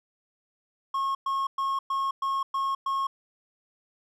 triangle tone bursts, 1087 Hz, C#6, 34 cents flat, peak -23 dBFS, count 7, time 0.94-3.07 s, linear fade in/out 5 ms, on 210 ms, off 110 ms, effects none

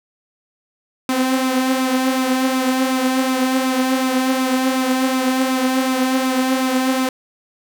sawtooth tone with flanger, 259.7 Hz, C4, 13 cents flat, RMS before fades -18 dBFS, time 1.09-7.09 s, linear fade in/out 2 ms, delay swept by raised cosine 0.8 to 5.1 ms, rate 2.7 Hz, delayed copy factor +0.5, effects none

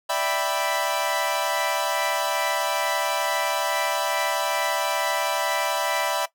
sawtooth chord, E minor seventh, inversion third, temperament equal, 587.3 / 659.3 / 784 / 987.8 Hz, D5 / E5 / G5 / B5, 0 / 0 / 0 / 0 cents, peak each -25 / -23 / -26 / -24 dBFS, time 0.09-6.26 s, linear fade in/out 10 ms, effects noise-tail reverb RT60 0.1 s tail -17 dB re dry

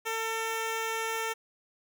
10% pulse tone, 449.2 Hz, A4, 36 cents sharp, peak -22 dBFS, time 0.05-1.34 s, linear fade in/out 20 ms, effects none

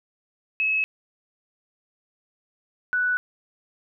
sine tone pair in turn, 2579 / 1482.6 Hz, E7 / F#6, -39 / +3 cents, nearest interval minor seventh, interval 958 cents, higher first, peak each -20 dBFS, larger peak neither, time 0.6-0.84 / 2.93-3.17 s, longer neither, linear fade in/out 0 ms, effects none

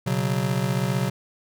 square chord, B suspended second, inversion none, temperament just, 123.47 / 138.9 / 185.21 Hz, B2 / C#3 / F#3, 0 / +4 / +2 cents, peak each -27 dBFS, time 0.06-1.1 s, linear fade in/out 10 ms, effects none

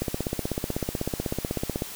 click train, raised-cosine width 2 ms, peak -13 dBFS, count 30, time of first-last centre 0.02-1.821 s, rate 16.1 Hz, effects white hiss -39 dBFS RMS until 1.95 s

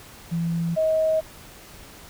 sine tone pair in turn, 167.9 / 633.9 Hz, E3 / D#5, +32 / +32 cents, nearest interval octave + major seventh, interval 2300 cents, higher second, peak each -22 / -18 dBFS, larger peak second, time 0.31-0.76 / 0.76-1.21 s, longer neither, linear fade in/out 20 ms, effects pink hiss -45 dBFS RMS until 2.09 s

